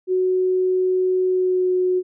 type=tone with pitch glide; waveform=sine; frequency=370 to 366.2 Hz; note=F#4 to F#4; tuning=0 to -18 cents; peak=-16 dBFS; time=0.07-2.03 s; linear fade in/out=50 ms; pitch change=-18 cents; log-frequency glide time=1.27-1.72 s; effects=none